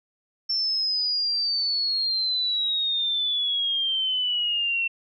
sine exponential sweep, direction down, 5400 to 2700 Hz, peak -22 dBFS, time 0.49-4.88 s, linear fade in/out 10 ms, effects none

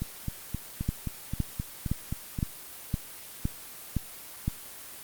two click trains, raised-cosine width 5 ms, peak -14 / -18 dBFS, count 8 / 10, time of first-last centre 0.89-4.48 / 0.02-2.388 s, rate 1.95 / 3.8 Hz, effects white hiss -44 dBFS RMS until 5.03 s + Opus 24 kbps

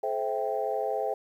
sine chord, A minor seventh, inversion none, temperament equal with one note detuned, 429.5 / 523.3 / 659.3 / 784 Hz, A4 / C5 / E5 / G5, -42 / 0 / 0 / 0 cents, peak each -32 dBFS, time 0.03-1.14 s, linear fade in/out 5 ms, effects tanh soft clip ceiling -16 dBFS + 10-bit

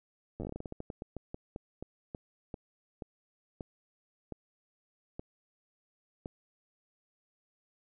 slowing click train, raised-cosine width 2 ms, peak -26 dBFS, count 26, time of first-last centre 0.4-6.259 s, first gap 9 ms, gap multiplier 1.22, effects none

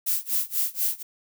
violet noise with tremolo, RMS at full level -23 dBFS, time 0.06-1.03 s, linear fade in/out 10 ms, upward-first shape sine, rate 4.1 Hz, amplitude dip 95%, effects none

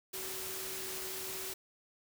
sine tone in noise, 378.5 Hz, F#4, 39 cents sharp, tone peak -47 dBFS, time 0.13-1.54 s, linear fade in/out 10 ms, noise white, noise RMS -41 dBFS, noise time 0.13-1.54 s, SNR -9 dB, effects none

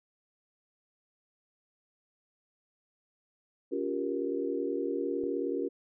sine chord, G half-diminished seventh, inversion second, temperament just, 282.2 / 352.8 / 392 / 470.4 Hz, Db4 / F4 / G4 / Bb4, +31 / +18 / 0 / +16 cents, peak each -35 dBFS, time 3.71-5.69 s, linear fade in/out 20 ms
click, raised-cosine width 2 ms, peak -35 dBFS, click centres 5.237 s
effects none

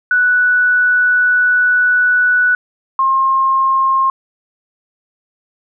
sine tone pair in turn, 1480 / 1067.1 Hz, F#6 / C6, 0 / +34 cents, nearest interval tritone, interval 566 cents, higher first, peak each -9 / -10 dBFS, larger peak first, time 0.11-2.55 / 2.99-4.1 s, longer first, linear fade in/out 2 ms, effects none

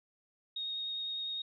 sine tone with vibrato, 3729 Hz, A#7, in tune, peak -35 dBFS, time 0.56-1.42 s, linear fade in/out 5 ms, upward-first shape triangle, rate 9.9 Hz, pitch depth 10 cents each way, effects none

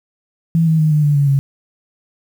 sine tone with pitch steps, 164.81 / 160.03 / 155.38 / 150.87 / 146.49 / 142.24 / 138.11 Hz, E3 / D#3 / D#3 / D3 / D3 / C#3 / C#3, 0 / +49 / -2 / +47 / -4 / +45 / -6 cents, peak -10 dBFS, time 0.55-1.39 s, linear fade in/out 0 ms, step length 120 ms, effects 7-bit

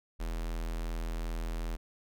square tone with notch filter, 41.3 Hz, E1, 4 cents sharp, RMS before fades -35 dBFS, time 0.19-1.77 s, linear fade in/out 20 ms, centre 110 Hz, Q 1.4, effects none

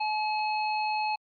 harmonic tone, 855 Hz, A5, 50 cents flat, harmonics 1 / 3 / 5, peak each -27 / -34 / -39 dBFS, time 0-1.16 s, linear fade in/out 10 ms, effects Opus 32 kbps

